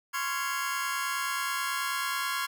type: chord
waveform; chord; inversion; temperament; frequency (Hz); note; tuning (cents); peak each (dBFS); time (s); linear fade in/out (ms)
sawtooth; Db major seventh; third; just; 1039.4 / 1108.7 / 1385.9 / 1663.1; C6 / Db6 / F6 / Ab6; -12 / 0 / -14 / +2; -31; 0.13-2.47; 20
effects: none